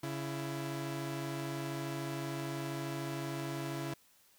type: tone pair together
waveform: sawtooth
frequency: 140 / 333 Hz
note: C#3 / E4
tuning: +18 / +18 cents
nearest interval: octave + minor third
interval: 1500 cents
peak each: -35 / -36 dBFS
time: 0.03-3.94 s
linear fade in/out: 5 ms
effects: white hiss -66 dBFS RMS until 4.38 s